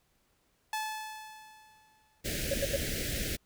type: tone with exponential decay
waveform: sawtooth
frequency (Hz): 866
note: A5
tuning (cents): -28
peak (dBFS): -27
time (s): 0.73-2.21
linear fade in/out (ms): 2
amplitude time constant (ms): 320
type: band-stop noise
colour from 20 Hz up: pink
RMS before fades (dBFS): -34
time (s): 2.24-3.37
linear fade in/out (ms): 20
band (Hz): 620 to 1600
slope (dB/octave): 48
type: tone bursts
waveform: triangle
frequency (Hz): 554.4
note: C#5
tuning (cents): 0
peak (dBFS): -25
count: 3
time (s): 2.51-2.764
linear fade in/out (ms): 5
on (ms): 32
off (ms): 79
effects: pink hiss -72 dBFS RMS until 3.45 s